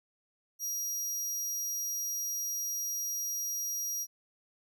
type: tone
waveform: sawtooth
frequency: 5730 Hz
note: F8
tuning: 44 cents sharp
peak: -30 dBFS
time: 0.59-4.07 s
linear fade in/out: 50 ms
effects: none